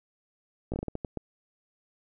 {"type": "slowing click train", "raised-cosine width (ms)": 2, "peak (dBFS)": -19, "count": 9, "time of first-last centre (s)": [0.72, 1.173], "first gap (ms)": 17, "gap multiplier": 1.33, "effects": []}